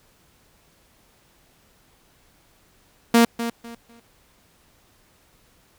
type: tone with echo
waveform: sawtooth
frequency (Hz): 233.1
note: A#3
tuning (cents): 0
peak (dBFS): -8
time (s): 3.14-3.25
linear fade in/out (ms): 5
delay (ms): 250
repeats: 3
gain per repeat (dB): -12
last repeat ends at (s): 4
effects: pink hiss -59 dBFS RMS until 5.78 s